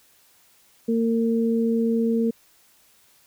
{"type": "tone pair together", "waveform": "sine", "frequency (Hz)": [228.7, 457.3], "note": ["A#3", "A#4"], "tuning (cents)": [-33, -33], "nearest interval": "octave", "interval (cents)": 1200, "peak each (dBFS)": [-20, -24], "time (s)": [0.88, 2.31], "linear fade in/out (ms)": 10, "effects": ["white hiss -58 dBFS RMS until 3.26 s"]}